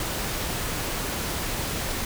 pink noise, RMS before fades -29 dBFS, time 0-2.05 s, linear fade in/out 2 ms, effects none

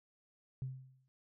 sine tone with exponential decay, 130.81 Hz, C3, in tune, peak -34 dBFS, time 0.62-1.08 s, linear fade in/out 0 ms, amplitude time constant 98 ms, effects tanh soft clip ceiling -31 dBFS

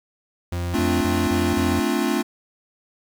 40% pulse tone bursts, 87.31 Hz, F2, in tune, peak -23 dBFS, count 5, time 0.52-1.798 s, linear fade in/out 5 ms, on 230 ms, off 32 ms
square chord, D minor seventh, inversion second, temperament equal with one note detuned, 220 / 260.4 / 293.7 / 349.2 Hz, A3 / C4 / D4 / F4, 0 / -8 / 0 / 0 cents, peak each -26 dBFS, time 0.73-2.23 s, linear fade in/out 20 ms
effects 9-bit

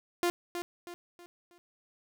sawtooth tone with echo, 349.2 Hz, F4, in tune, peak -22 dBFS, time 0.23-0.3 s, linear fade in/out 0 ms, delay 320 ms, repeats 4, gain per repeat -8 dB, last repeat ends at 1.58 s, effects none

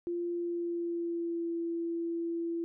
sine tone with pitch glide, 346.3 to 336.4 Hz, F4 to E4, -15 to +35 cents, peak -31 dBFS, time 0.07-2.64 s, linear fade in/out 0 ms, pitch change -50 cents, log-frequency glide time 0.3-1.54 s, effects none

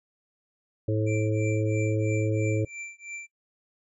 harmonic tone, 108.1 Hz, A2, 30 cents flat, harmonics 1 / 3 / 4 / 5, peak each -25 / -30 / -31 / -32 dBFS, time 0.88-2.65 s, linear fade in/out 5 ms
square tone with tremolo, 2349 Hz, D7, in tune, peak -35 dBFS, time 1.06-3.27 s, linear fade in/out 20 ms, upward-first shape triangle, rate 3 Hz, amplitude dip 100%
effects noise-tail reverb RT60 0.1 s tail -23 dB re dry + resampled to 24000 Hz

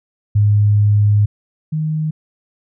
sine tone pair in turn, 103.83 / 155.57 Hz, G#2 / D#3, 0 / 0 cents, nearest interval perfect fifth, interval 700 cents, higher second, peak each -9 / -16 dBFS, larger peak first, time 0.35-1.26 / 1.72-2.11 s, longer first, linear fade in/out 10 ms, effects none

